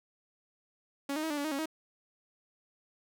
sawtooth tone with pitch steps, 279.5 / 309.3 / 319.9 / 294.1 / 285.6 / 312.2 / 276.1 / 316.7 Hz, C#4 / D#4 / D#4 / D4 / D4 / D#4 / C#4 / D#4, +14 / -10 / +48 / +3 / -48 / +6 / -7 / +31 cents, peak -28 dBFS, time 1.09-1.658 s, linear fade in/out 5 ms, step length 71 ms, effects none

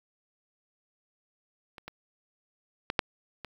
clicks, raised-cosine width 0.3 ms, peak -28 / -24 / -13 / -6 / -23 dBFS, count 5, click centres 1.782 / 1.88 / 2.901 / 2.992 / 3.447 s, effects 8-bit

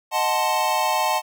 square chord, D# diminished seventh, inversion none, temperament equal, 622.3 / 740 / 880 / 1046.5 Hz, D#5 / F#5 / A5 / C6, 0 / 0 / 0 / 0 cents, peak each -28 / -26 / -23 / -27 dBFS, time 0.11-1.22 s, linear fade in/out 50 ms, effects none

